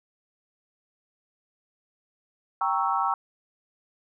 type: chord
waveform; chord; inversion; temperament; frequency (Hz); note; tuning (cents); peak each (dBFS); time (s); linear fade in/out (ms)
sine; G diminished seventh; none; equal; 784 / 932.3 / 1108.7 / 1318.5; G5 / Bb5 / Db6 / Fb6; 0 / 0 / 0 / 0; -28; 2.61-3.14; 2
effects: none